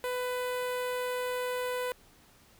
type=tone with notch filter; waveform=sawtooth; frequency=498.6 Hz; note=B4; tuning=16 cents sharp; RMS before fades=-33 dBFS; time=0.04-1.92 s; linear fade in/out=0 ms; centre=5700 Hz; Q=1.2; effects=pink hiss -60 dBFS RMS until 2.59 s